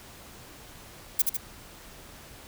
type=noise with echo; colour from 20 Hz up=violet; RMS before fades=-21 dBFS; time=1.19-1.22 s; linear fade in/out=5 ms; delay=75 ms; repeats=2; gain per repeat=-4 dB; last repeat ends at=1.37 s; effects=pink hiss -48 dBFS RMS until 2.47 s